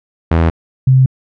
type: tone pair in turn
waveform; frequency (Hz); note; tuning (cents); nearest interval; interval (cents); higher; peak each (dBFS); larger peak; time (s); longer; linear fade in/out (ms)
sawtooth / sine; 82.41 / 130.82; E2 / C3; 0 / 0; minor sixth; 800; second; -5; neither; 0.31-0.5 / 0.87-1.06; neither; 5
effects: low-pass 2000 Hz 12 dB/octave